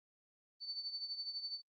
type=tone with tremolo; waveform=sine; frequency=4520 Hz; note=C#8; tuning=33 cents sharp; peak=-37 dBFS; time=0.6-1.62 s; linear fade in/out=50 ms; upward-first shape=triangle; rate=12 Hz; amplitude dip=75%; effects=Opus 32 kbps